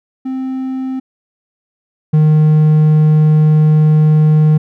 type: tone pair in turn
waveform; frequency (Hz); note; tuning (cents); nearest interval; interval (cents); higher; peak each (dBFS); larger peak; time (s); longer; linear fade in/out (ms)
triangle; 261.6 / 153.89; C4 / D#3; 0 / -19; major sixth; 919; first; -15 / -4; second; 0.25-1 / 2.13-4.58; second; 10
effects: none